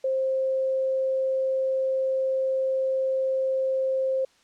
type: tone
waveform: sine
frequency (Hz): 528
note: C5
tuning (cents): +16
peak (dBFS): -22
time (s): 0.04-4.25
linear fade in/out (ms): 5
effects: white hiss -61 dBFS RMS until 4.43 s + low-pass 6000 Hz 12 dB/octave